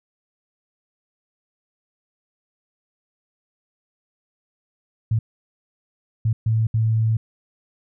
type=tone bursts at uneven times; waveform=sine; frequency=111.4 Hz; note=A2; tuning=22 cents sharp; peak=-16 dBFS; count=4; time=5.11-5.19 / 6.25-6.33 / 6.46-6.67 / 6.74-7.17 s; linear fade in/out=5 ms; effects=none